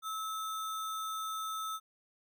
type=tone with sample-and-hold; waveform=sine; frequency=1300 Hz; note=E6; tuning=24 cents flat; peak=-35 dBFS; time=0.02-1.8 s; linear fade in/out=50 ms; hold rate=4900 Hz; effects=none